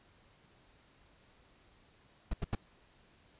brown noise bursts, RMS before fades -31 dBFS, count 3, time 2.31-2.551 s, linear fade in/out 5 ms, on 25 ms, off 83 ms, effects pink hiss -65 dBFS RMS until 3.39 s + resampled to 8000 Hz

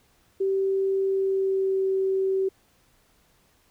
sine tone with pitch glide, 387.1 to 383.3 Hz, G4 to G4, -22 to -39 cents, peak -21 dBFS, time 0.4-2.49 s, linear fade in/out 10 ms, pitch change -17 cents, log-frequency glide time 1.05-1.86 s, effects pink hiss -63 dBFS RMS until 3.7 s

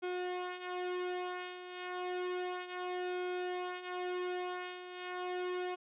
sawtooth tone with flanger, 361.4 Hz, F#4, 41 cents flat, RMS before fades -39 dBFS, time 0.02-5.76 s, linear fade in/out 20 ms, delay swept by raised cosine 1.7 to 5.5 ms, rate 0.31 Hz, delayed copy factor -0.6, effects resampled to 8000 Hz

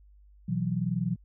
sine chord, B suspended fourth, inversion none, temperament equal, 123.47 / 164.81 / 185 Hz, B2 / E3 / F#3, 0 / 0 / 0 cents, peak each -32 / -30 / -30 dBFS, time 0.48-1.16 s, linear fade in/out 10 ms, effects added 50 Hz sine -53 dBFS peak until 1.24 s

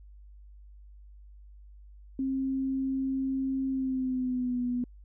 sine tone with pitch glide, 266.5 to 245.8 Hz, C4 to B3, +32 to -8 cents, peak -27 dBFS, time 2.19-4.84 s, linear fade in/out 2 ms, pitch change -140 cents, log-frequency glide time 3.69-4.61 s, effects added 50 Hz sine -48 dBFS peak until 5.04 s

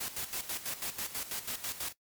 white noise with tremolo, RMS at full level -36 dBFS, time 0-1.93 s, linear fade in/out 10 ms, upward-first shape square, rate 6.1 Hz, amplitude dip 70%, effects noise-tail reverb RT60 0.1 s tail -18 dB re dry + MP3 96 kbps

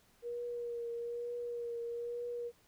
sine tone with vibrato, 474.8 Hz, A#4, 32 cents sharp, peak -37 dBFS, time 0.22-2.52 s, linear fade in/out 50 ms, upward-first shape triangle, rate 1.1 Hz, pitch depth 26 cents each way, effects pink hiss -68 dBFS RMS until 2.67 s

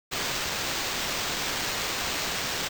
blue noise with sample-and-hold, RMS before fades -30 dBFS, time 0.11-2.69 s, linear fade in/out 20 ms, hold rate 11025 Hz, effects none

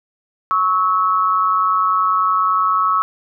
sine tone pair together, 1108.7 / 1298.3 Hz, C#6 / E6, 0 / -27 cents, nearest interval minor third, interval 273 cents, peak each -16 dBFS, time 0.51-3.02 s, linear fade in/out 0 ms, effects none

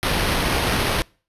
pink noise with sample-and-hold, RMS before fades -21 dBFS, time 0.03-1.02 s, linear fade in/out 0 ms, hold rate 7350 Hz, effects noise-tail reverb RT60 0.4 s tail -26 dB re dry + resampled to 32000 Hz

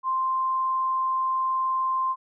sine tone, 1046.5 Hz, C6, in tune, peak -22 dBFS, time 0.03-2.16 s, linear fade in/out 50 ms, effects none

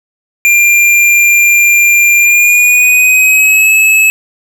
square tone with pitch glide, 2389 to 2590 Hz, D7 to E7, +29 to -31 cents, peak -5 dBFS, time 0.45-4.1 s, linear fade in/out 0 ms, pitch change +140 cents, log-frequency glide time 2.19-3.71 s, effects none

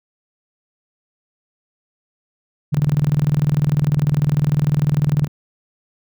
sine tone with tremolo, 146.8 Hz, D3, in tune, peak -11 dBFS, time 2.72-5.28 s, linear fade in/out 20 ms, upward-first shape square, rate 20 Hz, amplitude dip 80%, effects none

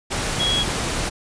sine tone in noise, 3322 Hz, G#7, in tune, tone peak -19 dBFS, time 0.39-0.64 s, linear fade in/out 20 ms, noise pink, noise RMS -24 dBFS, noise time 0.1-1.1 s, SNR +2 dB, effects resampled to 22050 Hz

